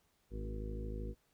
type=harmonic tone with a mistuned harmonic; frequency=53 Hz; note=G#1; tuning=36 cents sharp; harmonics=1 / 2 / 3 / 4 / 5 / 6 / 7 / 8 / 9; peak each=-40 / -47 / -53 / -50 / -52 / -57 / -50 / -60 / -51 dBFS; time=0.3-1.15 s; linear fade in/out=50 ms; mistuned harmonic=5; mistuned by=-20 cents; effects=pink hiss -75 dBFS RMS until 1.33 s